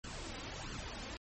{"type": "noise with flanger", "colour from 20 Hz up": "pink", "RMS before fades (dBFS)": -44, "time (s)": [0.04, 1.17], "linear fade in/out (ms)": 2, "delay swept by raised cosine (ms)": [0.65, 3.85], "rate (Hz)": 1.5, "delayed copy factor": 0.6, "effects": ["MP3 32 kbps"]}